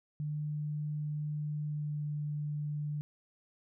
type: tone with pitch glide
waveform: sine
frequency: 149.8 to 148.42 Hz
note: D3 to D3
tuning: +35 to +19 cents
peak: -33 dBFS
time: 0.2-3.01 s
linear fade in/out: 0 ms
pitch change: -16 cents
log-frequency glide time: 1.58-2.06 s
effects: none